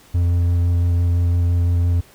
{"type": "tone with vibrato", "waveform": "triangle", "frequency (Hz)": 86.8, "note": "F2", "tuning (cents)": -10, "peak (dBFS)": -12, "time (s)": [0.14, 2.01], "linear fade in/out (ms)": 10, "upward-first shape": "square", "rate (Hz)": 5.9, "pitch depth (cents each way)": 9, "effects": ["pink hiss -49 dBFS RMS until 2.14 s"]}